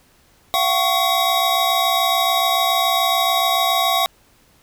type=tone cluster; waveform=square; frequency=688 / 755 / 1111 / 3787 Hz; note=F5 / F#5 / C#6 / A#7; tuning=-26 / +35 / +4 / +27 cents; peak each=-22 dBFS; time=0.54-4.06 s; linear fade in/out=0 ms; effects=pink hiss -55 dBFS RMS until 4.62 s